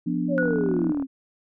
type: chord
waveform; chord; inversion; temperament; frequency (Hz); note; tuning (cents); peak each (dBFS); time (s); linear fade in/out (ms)
sine; B diminished; second; equal; 174.61 / 246.9 / 293.7; F3 / B3 / D4; 0 / 0 / 0; -27; 0.06-0.92; 10
type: exponential sweep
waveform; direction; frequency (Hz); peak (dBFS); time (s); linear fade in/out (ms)
sine; down; 587.3 to 261.6; -23; 0.28-1.07; 50
type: tone with exponential decay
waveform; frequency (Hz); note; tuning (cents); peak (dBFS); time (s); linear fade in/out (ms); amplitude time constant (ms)
sine; 1464; F#6; -19; -22; 0.38-0.94; 0; 120
type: click train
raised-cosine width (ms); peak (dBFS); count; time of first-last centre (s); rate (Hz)
1; -24; 24; 0.43-1.024; 38.7
effects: none